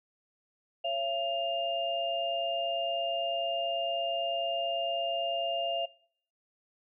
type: tone cluster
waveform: sine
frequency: 550 / 679 / 2809 Hz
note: C#5 / F5 / F7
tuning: -14 / -49 / +9 cents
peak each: -37 / -31 / -34 dBFS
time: 0.84-5.86 s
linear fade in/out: 10 ms
effects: noise-tail reverb RT60 0.6 s tail -22 dB re dry